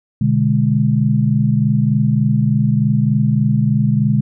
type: chord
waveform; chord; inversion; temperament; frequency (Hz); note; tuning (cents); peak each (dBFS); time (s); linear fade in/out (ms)
sine; G# diminished; first; equal; 123.47 / 146.83 / 207.7; B2 / D3 / G#3; 0 / 0 / 0; -16; 0.21-4.21; 5
effects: none